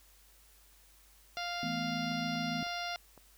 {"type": "harmonic tone", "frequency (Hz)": 698.5, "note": "F5", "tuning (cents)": 0, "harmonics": [1, 2, 3, 4, 5, 6, 7, 8], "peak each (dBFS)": [-39, -42, -44, -45, -46, -47, -47, -48], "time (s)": [1.37, 2.96], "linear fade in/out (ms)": 0}
{"type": "chord", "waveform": "sine", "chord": "E suspended fourth", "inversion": "none", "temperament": "equal", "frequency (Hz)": [164.81, 220, 246.9], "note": ["E3", "A3", "B3"], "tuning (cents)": [0, 0, 0], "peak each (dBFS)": [-40, -40, -38], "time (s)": [1.63, 2.63], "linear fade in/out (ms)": 2}
{"type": "clicks", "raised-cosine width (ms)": 1, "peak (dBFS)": -40, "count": 4, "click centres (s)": [2.117, 2.355, 2.666, 3.177]}
{"effects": ["added 50 Hz sine -63 dBFS peak until 3.37 s", "white hiss -63 dBFS RMS until 3.37 s"]}